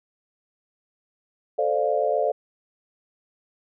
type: chord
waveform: sine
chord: D minor seventh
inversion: second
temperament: equal with one note detuned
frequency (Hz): 440 / 523.3 / 591.4 / 698.5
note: A4 / C5 / D5 / F5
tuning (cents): 0 / 0 / +12 / 0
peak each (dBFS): -26 / -26 / -24 / -26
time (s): 1.58-2.32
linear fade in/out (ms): 10
effects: none